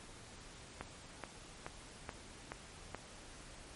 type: click train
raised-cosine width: 0.5 ms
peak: -26 dBFS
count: 6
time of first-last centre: 0.81-2.947 s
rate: 2.34 Hz
effects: pink hiss -54 dBFS RMS until 3.75 s + MP3 48 kbps